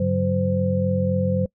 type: tone cluster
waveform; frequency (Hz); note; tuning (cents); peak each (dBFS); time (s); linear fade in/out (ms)
sine; 98.4 / 142.2 / 186 / 515; G2 / C#3 / F#3 / C5; +7 / +45 / +9 / -28; -24 / -28 / -22 / -24; 0-1.46; 5
effects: noise-tail reverb RT60 0.1 s tail -24 dB re dry